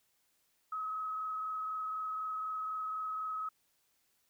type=tone with frequency modulation; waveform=sine; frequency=1277 Hz; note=D#6; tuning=45 cents sharp; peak=-35 dBFS; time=0.72-3.49 s; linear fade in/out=5 ms; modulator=24 Hz; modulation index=0.62; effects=white hiss -75 dBFS RMS until 4.29 s